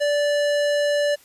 sine tone with hard clipping, 583 Hz, D5, 13 cents flat, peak -20 dBFS, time 0-1.16 s, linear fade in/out 20 ms, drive 18 dB, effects white hiss -53 dBFS RMS until 1.24 s + resampled to 32000 Hz

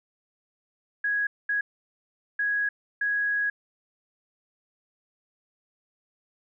sine tone bursts at uneven times, 1661.2 Hz, G#6, in tune, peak -23 dBFS, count 4, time 1.04-1.27 / 1.49-1.61 / 2.39-2.69 / 3.01-3.5 s, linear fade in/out 5 ms, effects none

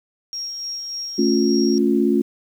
sine tone with tremolo, 5588 Hz, F8, in tune, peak -25 dBFS, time 0.33-1.78 s, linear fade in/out 0 ms, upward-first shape sine, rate 3.4 Hz, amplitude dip 30%
sine chord, A augmented, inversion none, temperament equal with one note detuned, 220 / 277.2 / 353.9 Hz, A3 / C#4 / E#4, 0 / 0 / +23 cents, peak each -19 dBFS, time 1.18-2.22 s, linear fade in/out 10 ms
effects 8-bit

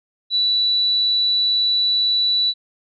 sine tone, 3951 Hz, B7, in tune, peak -15 dBFS, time 0.3-2.54 s, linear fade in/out 50 ms, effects none

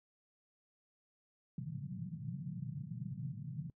pink band-pass noise, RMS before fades -43 dBFS, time 1.58-3.7 s, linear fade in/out 2 ms, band 120 to 180 Hz, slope 48 dB/octave, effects noise-tail reverb RT60 0.1 s tail -25 dB re dry

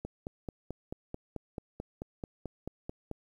click train, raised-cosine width 2 ms, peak -24 dBFS, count 15, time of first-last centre 0.05-3.113 s, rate 4.57 Hz, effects 10-bit

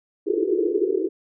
white band-pass noise, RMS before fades -22 dBFS, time 0.26-1.09 s, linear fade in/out 20 ms, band 320 to 450 Hz, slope 96 dB/octave, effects none

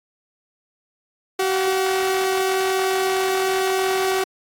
sawtooth tone pair together, 380.5 / 720 Hz, F#4 / F#5, +48 / -47 cents, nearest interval major seventh, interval 1105 cents, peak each -15 / -25 dBFS, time 1.39-4.24 s, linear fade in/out 5 ms, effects AAC 64 kbps

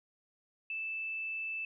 sine tone, 2637 Hz, E7, in tune, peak -35 dBFS, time 0.7-1.65 s, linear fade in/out 2 ms, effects none

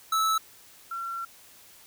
square / sine tone pair in turn, 1308 / 1360.2 Hz, E6 / F6, -14 / -46 cents, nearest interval minor second, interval 68 cents, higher second, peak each -23 / -31 dBFS, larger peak first, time 0.12-0.38 / 0.91-1.25 s, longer second, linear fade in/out 5 ms, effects white hiss -53 dBFS RMS until 1.86 s

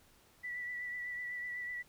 sine tone with vibrato, 1962 Hz, B6, 12 cents flat, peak -38 dBFS, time 0.43-1.83 s, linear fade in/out 20 ms, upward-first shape triangle, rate 8 Hz, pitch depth 28 cents each way, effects pink hiss -65 dBFS RMS until 1.88 s

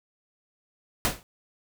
pink noise with exponential decay, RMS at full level -20 dBFS, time 1.05-1.23 s, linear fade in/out 0 ms, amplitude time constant 39 ms, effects none

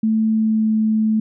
sine tone with pitch glide, 220 to 218 Hz, A3 to A3, 0 to -16 cents, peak -14 dBFS, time 0.03-1.2 s, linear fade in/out 5 ms, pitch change -16 cents, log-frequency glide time 0.3-0.74 s, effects none

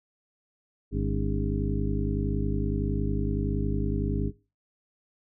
harmonic tone with a mistuned harmonic, 50.8 Hz, G#1, 38 cents flat, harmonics 1 / 2 / 3 / 4 / 5 / 6 / 8, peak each -28 / -31 / -33 / -34 / -35 / -36 / -37 dBFS, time 0.91-4.32 s, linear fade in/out 50 ms, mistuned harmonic 5, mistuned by +110 cents, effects noise-tail reverb RT60 0.3 s tail -20 dB re dry

